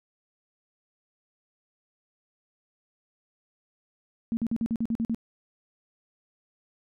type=tone bursts; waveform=sine; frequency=228.6 Hz; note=A#3; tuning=34 cents flat; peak=-24 dBFS; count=9; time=4.32-5.146 s; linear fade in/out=0 ms; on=50 ms; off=47 ms; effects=none